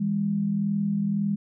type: tone pair together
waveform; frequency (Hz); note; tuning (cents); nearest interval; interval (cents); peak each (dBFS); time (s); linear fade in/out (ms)
sine; 161.04 / 202.9; E3 / G#3; -40 / -40; major third; 400; -30 / -23; 0-1.36; 10
effects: none